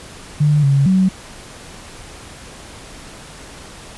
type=tone with pitch steps; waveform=sine; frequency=148.7 / 138.7 / 188 Hz; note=D3 / C#3 / F#3; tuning=+22 / +1 / +28 cents; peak=-10 dBFS; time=0.4-1.09 s; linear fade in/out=10 ms; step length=230 ms; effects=pink hiss -37 dBFS RMS until 3.97 s + resampled to 24000 Hz